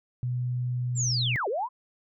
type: tone with pitch glide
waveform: sine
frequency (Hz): 124 to 123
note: B2 to B2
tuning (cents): +7 to -7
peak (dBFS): -26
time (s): 0.23-1.36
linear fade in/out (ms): 0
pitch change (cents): -14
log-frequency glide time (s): 0.72-1.24
type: linear two-way sweep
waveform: sine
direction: down then up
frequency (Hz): 7570 to 370 to 1058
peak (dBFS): -26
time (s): 0.95-1.69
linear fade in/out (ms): 50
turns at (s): 1.48
effects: none